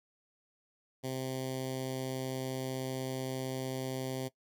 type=tone with notch filter; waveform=10% pulse; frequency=130.81 Hz; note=C3; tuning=in tune; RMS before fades=-37 dBFS; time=1.03-4.29 s; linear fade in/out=20 ms; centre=1400 Hz; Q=0.74; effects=noise-tail reverb RT60 0.1 s tail -19 dB re dry